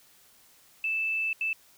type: tone bursts at uneven times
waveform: sine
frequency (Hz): 2637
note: E7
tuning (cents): 0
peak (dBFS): -26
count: 2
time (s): 0.84-1.33 / 1.41-1.53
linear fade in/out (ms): 2
effects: white hiss -59 dBFS RMS until 1.77 s